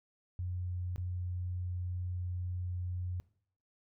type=tone with dropouts; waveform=sine; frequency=89.8 Hz; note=F2; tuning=49 cents sharp; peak=-34 dBFS; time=0.39-3.2 s; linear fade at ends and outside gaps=0 ms; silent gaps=0.96-0.98 s; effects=noise-tail reverb RT60 0.6 s tail -21 dB re dry